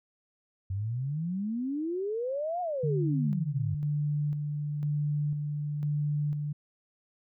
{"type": "exponential two-way sweep", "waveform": "sine", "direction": "up then down", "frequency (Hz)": [92.5, 732, 92.5], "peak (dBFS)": -29, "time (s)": [0.7, 3.75], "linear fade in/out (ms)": 5, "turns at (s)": 2.61}
{"type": "tone with tremolo", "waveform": "sine", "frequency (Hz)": 147.6, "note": "D3", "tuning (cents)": 9, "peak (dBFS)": -26, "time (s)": [2.83, 6.53], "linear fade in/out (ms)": 10, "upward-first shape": "square", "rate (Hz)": 1, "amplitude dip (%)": 35}
{"effects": []}